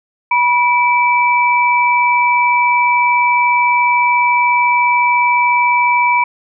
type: tone pair together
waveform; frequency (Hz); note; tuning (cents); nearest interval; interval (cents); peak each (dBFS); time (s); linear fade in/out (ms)
sine; 974.2 / 2317; B5 / D7; -24 / -24; octave + minor third; 1500; -11 / -14; 0.31-6.24; 5
effects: none